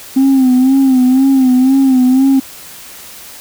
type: tone with vibrato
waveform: sine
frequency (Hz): 261.6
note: C4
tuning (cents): 0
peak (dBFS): -4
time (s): 0.16-2.4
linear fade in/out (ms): 10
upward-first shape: sine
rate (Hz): 2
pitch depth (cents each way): 68
effects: tanh soft clip ceiling -4 dBFS + white hiss -33 dBFS RMS until 3.4 s